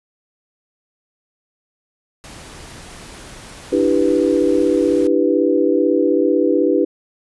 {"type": "noise", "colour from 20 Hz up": "pink", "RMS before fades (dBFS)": -37, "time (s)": [2.24, 5.07], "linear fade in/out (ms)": 0}
{"type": "chord", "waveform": "sine", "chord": "E minor seventh", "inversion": "third", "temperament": "equal", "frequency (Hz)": [293.7, 329.6, 392, 493.9], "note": ["D4", "E4", "G4", "B4"], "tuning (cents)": [0, 0, 0, 0], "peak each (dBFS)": -18, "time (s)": [3.72, 6.85], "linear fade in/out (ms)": 10}
{"effects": ["resampled to 24000 Hz"]}